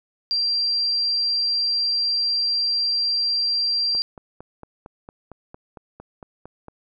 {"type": "tone", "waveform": "sine", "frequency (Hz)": 4729, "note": "D8", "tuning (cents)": 11, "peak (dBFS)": -19, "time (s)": [0.31, 4.02], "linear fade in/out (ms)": 0}
{"type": "click train", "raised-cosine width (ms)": 1, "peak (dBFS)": -25, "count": 13, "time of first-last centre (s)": [3.95, 6.683], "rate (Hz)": 4.39}
{"effects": []}